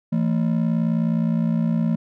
triangle ring-modulated tone, 196.1 Hz, G3, 1 cent sharp, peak -13 dBFS, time 0.12-1.96 s, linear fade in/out 10 ms, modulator 29.7 Hz, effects none

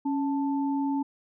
sine tone pair together, 277.2 / 880 Hz, C#4 / A5, 0 / 0 cents, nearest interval octave + minor sixth, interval 2000 cents, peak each -25 / -33 dBFS, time 0.05-1.03 s, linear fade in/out 10 ms, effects none

